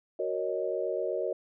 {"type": "chord", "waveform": "sine", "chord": "D# minor seventh", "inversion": "first", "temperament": "equal with one note detuned", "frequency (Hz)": [371.5, 466.2, 554.4, 622.3], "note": ["F#4", "A#4", "C#5", "D#5"], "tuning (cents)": [7, 0, 0, 0], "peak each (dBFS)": -34, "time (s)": [0.19, 1.33], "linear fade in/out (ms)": 5, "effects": []}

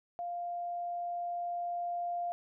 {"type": "tone with level ramp", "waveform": "sine", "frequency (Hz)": 698.5, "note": "F5", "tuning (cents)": 0, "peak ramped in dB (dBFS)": [-35, -32], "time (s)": [0.19, 2.32], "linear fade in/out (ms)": 0, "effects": []}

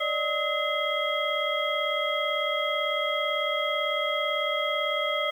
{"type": "tone cluster", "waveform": "sine", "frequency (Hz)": [579, 617, 1278, 2058, 3263], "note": ["D5", "D#5", "D#6", "C7", "G#7"], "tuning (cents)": [-25, -15, 46, -29, -31], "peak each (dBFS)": -31, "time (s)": [0, 5.31], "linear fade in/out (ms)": 10, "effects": ["9-bit"]}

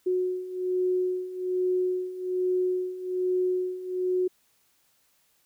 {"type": "beating tone pair", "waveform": "sine", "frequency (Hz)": [365.4, 366.6], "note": ["F#4", "F#4"], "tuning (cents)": [-22, -16], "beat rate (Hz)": 1.2, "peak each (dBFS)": [-30, -26], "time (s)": [0.06, 4.28], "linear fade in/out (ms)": 10, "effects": ["white hiss -67 dBFS RMS until 5.45 s"]}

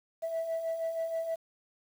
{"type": "beating tone pair", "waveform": "sine", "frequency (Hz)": [651, 657.3], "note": ["E5", "E5"], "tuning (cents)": [-22, -5], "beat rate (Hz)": 6.3, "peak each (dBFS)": [-38, -30], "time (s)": [0.22, 1.36], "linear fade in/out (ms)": 20, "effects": ["tanh soft clip ceiling -27 dBFS", "9-bit"]}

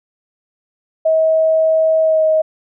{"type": "tone with pitch glide", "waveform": "sine", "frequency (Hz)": [639, 629.8], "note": ["D#5", "D#5"], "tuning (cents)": [46, 21], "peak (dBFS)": -10, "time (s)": [1.05, 2.42], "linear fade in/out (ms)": 10, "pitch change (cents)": -25, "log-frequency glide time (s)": [2.02, 2.24], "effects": []}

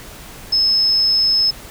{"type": "tone", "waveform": "sine", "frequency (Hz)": 5200, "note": "E8", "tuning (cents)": -24, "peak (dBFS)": -12, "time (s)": [0.52, 1.51], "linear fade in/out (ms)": 10, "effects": ["added 50 Hz sine -44 dBFS peak until 1.7 s", "pink hiss -37 dBFS RMS until 1.7 s"]}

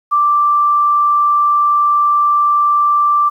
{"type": "tone", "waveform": "sine", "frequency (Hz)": 1174.7, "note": "D6", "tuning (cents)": 0, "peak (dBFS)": -9, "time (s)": [0.11, 3.3], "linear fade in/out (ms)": 20, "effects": ["8-bit"]}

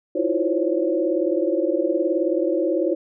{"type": "tone cluster", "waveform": "sine", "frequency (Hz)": [319.4, 338.8, 357.6, 522, 562], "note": ["D#4", "E4", "F4", "C5", "C#5"], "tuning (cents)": [45, 48, 41, -4, 24], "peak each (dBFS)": -25, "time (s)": [0.15, 2.95], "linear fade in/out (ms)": 10, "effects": []}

